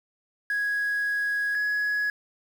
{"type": "tone pair in turn", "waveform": "sine", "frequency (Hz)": [1661.2, 1678.6], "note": ["G#6", "G#6"], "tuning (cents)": [0, 18], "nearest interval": "unison", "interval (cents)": 18, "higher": "second", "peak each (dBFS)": [-22, -21], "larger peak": "second", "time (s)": [[0.5, 1.55], [1.55, 2.1]], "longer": "first", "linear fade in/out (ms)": 2, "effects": ["tanh soft clip ceiling -22 dBFS", "8-bit"]}